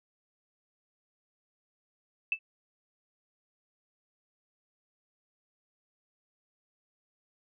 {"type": "tone with exponential decay", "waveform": "sine", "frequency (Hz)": 2637, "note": "E7", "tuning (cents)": 0, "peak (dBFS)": -21, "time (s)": [2.32, 2.39], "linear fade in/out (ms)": 2, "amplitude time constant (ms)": 15, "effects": []}